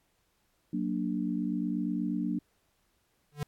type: chord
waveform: sine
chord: Gb augmented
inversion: none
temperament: equal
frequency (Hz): 185 / 233.1 / 293.7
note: Gb3 / Bb3 / D4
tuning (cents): 0 / 0 / 0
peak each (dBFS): -33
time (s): 0.73-2.39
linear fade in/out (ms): 5
type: tone with exponential growth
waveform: square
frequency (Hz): 146.83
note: D3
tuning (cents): 0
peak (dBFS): -28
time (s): 3.32-3.43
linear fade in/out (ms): 2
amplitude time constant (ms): 23
effects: pink hiss -73 dBFS RMS until 3.47 s + AAC 64 kbps